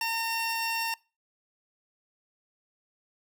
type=tone pair together; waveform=30% pulse; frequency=911.4 / 2731 Hz; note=A#5 / F7; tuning=-39 / -39 cents; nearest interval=octave + perfect fifth; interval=1900 cents; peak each=-28 dBFS; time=0.01-0.94 s; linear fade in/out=2 ms; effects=noise-tail reverb RT60 0.3 s tail -23 dB re dry